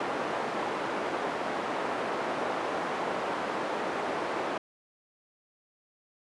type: band-pass noise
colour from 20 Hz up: white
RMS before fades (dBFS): -32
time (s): 0-4.58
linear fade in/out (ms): 5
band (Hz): 280 to 980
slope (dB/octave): 12
effects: resampled to 24000 Hz